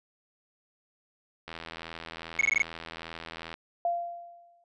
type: click train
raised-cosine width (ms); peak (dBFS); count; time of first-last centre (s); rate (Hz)
0.3; -23; 171; 1.48-3.541; 82.5
type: tone bursts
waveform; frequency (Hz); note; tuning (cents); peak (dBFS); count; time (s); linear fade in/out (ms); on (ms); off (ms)
triangle; 2200; C#7; -14; -18; 6; 2.39-2.621; 2; 21; 21
type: tone with exponential decay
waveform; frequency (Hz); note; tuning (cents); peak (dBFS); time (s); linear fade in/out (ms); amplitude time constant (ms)
sine; 691; F5; -19; -23; 3.85-4.64; 2; 170
effects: resampled to 22050 Hz